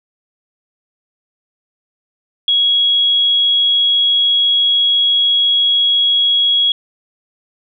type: tone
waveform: sine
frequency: 3322 Hz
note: G#7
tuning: in tune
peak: -10 dBFS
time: 2.48-6.72 s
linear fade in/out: 2 ms
effects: none